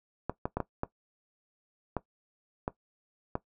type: clicks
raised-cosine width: 1 ms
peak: -16 dBFS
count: 8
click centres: 0.296 / 0.455 / 0.57 / 0.603 / 0.834 / 1.967 / 2.679 / 3.354 s
effects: noise-tail reverb RT60 0.1 s tail -17 dB re dry